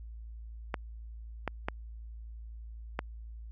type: clicks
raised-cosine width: 0.5 ms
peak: -16 dBFS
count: 4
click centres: 0.742 / 1.477 / 1.685 / 2.991 s
effects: added 56 Hz sine -42 dBFS peak until 3.51 s